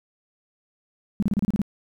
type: tone bursts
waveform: sine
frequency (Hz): 203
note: G#3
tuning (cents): -39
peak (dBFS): -18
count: 8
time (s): 1.2-1.617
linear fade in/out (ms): 0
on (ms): 25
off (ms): 31
effects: 10-bit